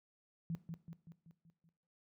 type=tone with echo; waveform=sine; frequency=165.8 Hz; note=E3; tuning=10 cents sharp; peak=-36 dBFS; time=0.5-0.55 s; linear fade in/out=0 ms; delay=190 ms; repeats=6; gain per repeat=-5 dB; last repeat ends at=1.69 s; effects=noise-tail reverb RT60 0.7 s tail -17 dB re dry + high-pass 60 Hz 12 dB/octave